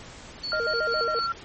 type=tone with tremolo; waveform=sine; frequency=4435 Hz; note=C#8; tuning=in tune; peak=-29 dBFS; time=0.43-1.27 s; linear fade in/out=10 ms; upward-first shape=square; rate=4.1 Hz; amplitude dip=65%
type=tone with pitch glide; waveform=sine; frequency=1396.9 to 1365.8 Hz; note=F6 to F6; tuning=0 to -39 cents; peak=-25 dBFS; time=0.52-1.32 s; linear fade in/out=0 ms; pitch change=-39 cents; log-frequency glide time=0.8-1.16 s
type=tone with vibrato; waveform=triangle; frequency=538 Hz; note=C5; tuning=48 cents sharp; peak=-25 dBFS; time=0.53-1.19 s; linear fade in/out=0 ms; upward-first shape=square; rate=7.3 Hz; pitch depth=250 cents each way
effects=pink hiss -44 dBFS RMS until 1.44 s + MP3 32 kbps